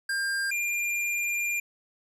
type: tone pair in turn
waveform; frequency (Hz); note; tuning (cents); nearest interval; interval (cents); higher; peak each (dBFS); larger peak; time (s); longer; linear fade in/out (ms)
square; 1600 / 2397; G6 / D7; +35 / +35; perfect fifth; 700; second; -27; neither; 0.09-0.51 / 0.51-1.6; second; 5
effects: resampled to 32000 Hz